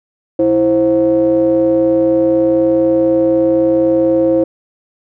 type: ring-modulated tone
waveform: triangle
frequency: 99.4 Hz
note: G2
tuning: 25 cents sharp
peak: -4 dBFS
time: 0.39-4.44 s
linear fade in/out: 5 ms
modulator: 428 Hz
effects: none